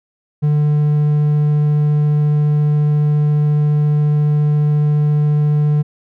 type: tone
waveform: triangle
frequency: 148.8 Hz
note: D3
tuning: 23 cents sharp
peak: -9 dBFS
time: 0.42-5.83 s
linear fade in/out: 20 ms
effects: none